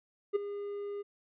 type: tone with ADSR envelope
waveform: triangle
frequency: 406.6 Hz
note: G#4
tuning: 37 cents flat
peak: -21 dBFS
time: 0.33-1.03 s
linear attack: 27 ms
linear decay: 12 ms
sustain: -13 dB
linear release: 22 ms
effects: resampled to 8000 Hz